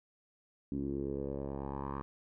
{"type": "tone with low-pass filter sweep", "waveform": "10% pulse", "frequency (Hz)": 69, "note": "C#2", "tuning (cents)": -7, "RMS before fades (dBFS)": -38, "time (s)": [0.72, 2.02], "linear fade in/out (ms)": 0, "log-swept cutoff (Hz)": [270, 1200], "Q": 3.6, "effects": []}